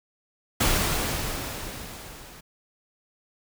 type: noise with level ramp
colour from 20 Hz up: pink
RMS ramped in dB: -21 to -46 dBFS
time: 0.6-2.41 s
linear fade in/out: 10 ms
effects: none